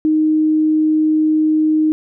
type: tone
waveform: sine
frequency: 310.5 Hz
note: D#4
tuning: 3 cents flat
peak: -11 dBFS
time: 0.05-1.92 s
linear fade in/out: 0 ms
effects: none